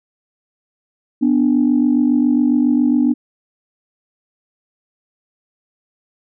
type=tone pair together; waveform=sine; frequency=246.9 / 294.2 Hz; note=B3 / D4; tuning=0 / +3 cents; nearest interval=minor third; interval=303 cents; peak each=-13 / -14 dBFS; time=1.21-3.14 s; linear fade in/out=20 ms; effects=tanh soft clip ceiling -5 dBFS